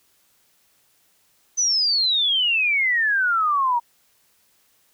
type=exponential sweep; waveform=sine; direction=down; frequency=6140 to 930 Hz; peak=-17 dBFS; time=1.57-3.8 s; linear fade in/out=20 ms; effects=white hiss -62 dBFS RMS until 4.93 s